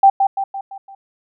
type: tone with echo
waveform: sine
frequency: 784 Hz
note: G5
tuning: in tune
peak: -5 dBFS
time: 0.03-0.1 s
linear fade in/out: 5 ms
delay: 170 ms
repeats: 5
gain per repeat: -6 dB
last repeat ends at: 0.95 s
effects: none